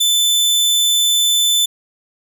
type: tone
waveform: sawtooth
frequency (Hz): 3520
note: A7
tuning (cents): 0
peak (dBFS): -9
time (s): 0-1.66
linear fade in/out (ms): 10
effects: none